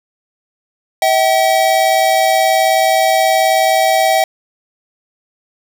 square tone pair together, 645.2 / 764 Hz, E5 / G5, -37 / -45 cents, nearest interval minor third, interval 292 cents, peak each -14 / -13 dBFS, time 1.02-4.24 s, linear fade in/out 2 ms, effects none

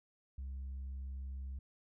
sine tone, 66.7 Hz, C2, 34 cents sharp, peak -38 dBFS, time 0.38-1.59 s, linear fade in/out 5 ms, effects tanh soft clip ceiling -39 dBFS

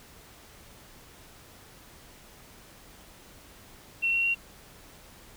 sine tone with pitch steps, 2718 / 2734 / 2750 Hz, F7 / F7 / F7, -48 / -37 / -27 cents, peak -23 dBFS, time 4.02-4.35 s, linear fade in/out 20 ms, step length 110 ms, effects pink hiss -52 dBFS RMS until 5.36 s

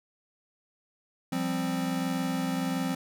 square chord, F suspended second, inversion none, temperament equal, 174.61 / 196 / 261.6 Hz, F3 / G3 / C4, 0 / 0 / 0 cents, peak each -33 / -36 / -31 dBFS, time 1.32-2.95 s, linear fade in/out 5 ms, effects none

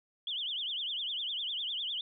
sine tone with vibrato, 3232 Hz, G#7, 48 cents flat, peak -33 dBFS, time 0.27-2.01 s, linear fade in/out 2 ms, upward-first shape triangle, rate 9.9 Hz, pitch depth 230 cents each way, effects none

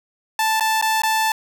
sawtooth tone with dropouts, 880 Hz, A5, in tune, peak -13 dBFS, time 0.39-1.32 s, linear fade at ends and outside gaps 2 ms, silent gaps 0.598-0.607 / 0.814-0.824 / 1.02-1.034 s, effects none

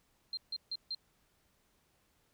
sine tone bursts, 4171 Hz, C8, 6 cents flat, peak -35 dBFS, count 4, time 0.33-0.948 s, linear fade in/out 2 ms, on 42 ms, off 150 ms, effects pink hiss -73 dBFS RMS until 2.33 s

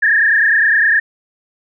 sine tone with frequency modulation, 1739 Hz, A6, 21 cents flat, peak -9 dBFS, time 0.02-1 s, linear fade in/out 10 ms, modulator 29.8 Hz, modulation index 3.2, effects none

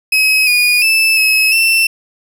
35% pulse tone with pitch steps, 2553 / 2454 / 2634 / 2572 / 2679 Hz, D#7 / D#7 / E7 / E7 / E7, +44 / -25 / -2 / -43 / +27 cents, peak -7 dBFS, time 0.12-1.87 s, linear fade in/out 5 ms, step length 350 ms, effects none

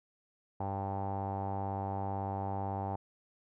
sawtooth tone with low-pass filter, 98 Hz, G2, in tune, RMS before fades -36 dBFS, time 0.6-2.96 s, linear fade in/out 5 ms, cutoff 820 Hz, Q 8.6, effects none

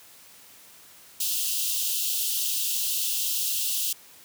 white high-pass noise, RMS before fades -27 dBFS, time 1.2-3.93 s, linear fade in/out 5 ms, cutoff 2700 Hz, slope 96 dB/octave, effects white hiss -51 dBFS RMS until 4.24 s + high-pass 80 Hz 12 dB/octave

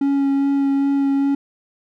triangle tone with vibrato, 277.3 Hz, C#4, 1 cent sharp, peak -13 dBFS, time 0.01-1.35 s, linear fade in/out 5 ms, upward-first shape sine, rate 2.5 Hz, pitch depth 11 cents each way, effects none

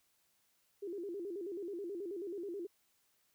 sine tone with vibrato, 372 Hz, F#4, 9 cents sharp, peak -39 dBFS, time 0.82-2.67 s, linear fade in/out 10 ms, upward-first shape square, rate 9.3 Hz, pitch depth 140 cents each way, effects white hiss -75 dBFS RMS until 3.34 s

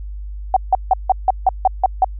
sine tone bursts, 757 Hz, F#5, 39 cents sharp, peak -8 dBFS, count 9, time 0.54-2.045 s, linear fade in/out 2 ms, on 25 ms, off 160 ms, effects added 50 Hz sine -26 dBFS peak until 2.19 s

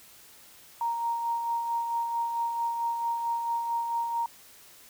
sine tone with tremolo, 932.3 Hz, A#5, in tune, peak -25 dBFS, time 0.81-4.26 s, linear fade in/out 2 ms, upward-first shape sine, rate 4.5 Hz, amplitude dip 40%, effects white hiss -53 dBFS RMS until 4.89 s

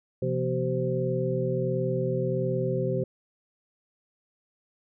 sine tone cluster, 129 / 170.4 / 239.4 / 382.8 / 519 Hz, C3 / F3 / A#3 / G4 / C5, -24 / -42 / +46 / -41 / -14 cents, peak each -29 / -32 / -37 / -30 / -30 dBFS, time 0.22-3.04 s, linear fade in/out 5 ms, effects none

